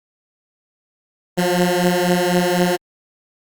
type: beating tone pair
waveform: 15% pulse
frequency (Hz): 176.3 / 180.3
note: F3 / F#3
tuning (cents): +17 / -45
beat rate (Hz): 4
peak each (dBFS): -11 / -12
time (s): 1.37-2.77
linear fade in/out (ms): 20
effects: Opus 48 kbps